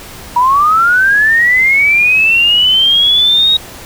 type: linear sweep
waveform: sine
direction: up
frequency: 950 to 3800 Hz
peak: -6 dBFS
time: 0.36-3.57 s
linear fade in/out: 5 ms
effects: pink hiss -31 dBFS RMS until 3.85 s